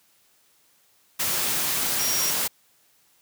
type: tone in noise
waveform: sine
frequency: 5640 Hz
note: F8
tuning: 16 cents sharp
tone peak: -26 dBFS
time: 1.99-2.31 s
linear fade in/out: 10 ms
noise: white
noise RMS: -25 dBFS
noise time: 1.19-2.48 s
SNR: -4 dB
effects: white hiss -62 dBFS RMS until 3.21 s + high-pass 80 Hz 12 dB/octave